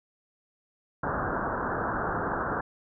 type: low-pass noise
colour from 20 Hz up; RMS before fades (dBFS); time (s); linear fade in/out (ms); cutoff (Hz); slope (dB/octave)
white; -30; 1.03-2.61; 5; 1600; 96
effects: none